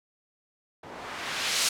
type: noise with low-pass filter sweep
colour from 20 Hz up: blue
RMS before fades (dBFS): -31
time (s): 0.83-1.69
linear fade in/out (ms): 5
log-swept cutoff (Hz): 560 to 6600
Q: 0.74
effects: none